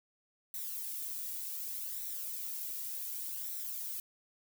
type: noise with flanger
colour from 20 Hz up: violet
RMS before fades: -40 dBFS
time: 0.54-4 s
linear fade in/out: 2 ms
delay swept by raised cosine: 0.51 to 2.11 ms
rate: 0.67 Hz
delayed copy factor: +0.55
effects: none